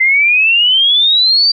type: exponential sweep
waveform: sine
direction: up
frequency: 2051 to 4699 Hz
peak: -7 dBFS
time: 0-1.52 s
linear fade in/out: 10 ms
effects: none